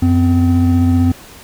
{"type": "tone pair together", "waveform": "triangle", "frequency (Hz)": [90.44, 255.8], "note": ["F#2", "C4"], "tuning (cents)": [-39, -39], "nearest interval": "octave + tritone", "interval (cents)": 1800, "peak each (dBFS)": -10, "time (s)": [0.02, 1.12], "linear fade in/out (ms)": 5, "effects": ["pink hiss -38 dBFS RMS until 1.43 s"]}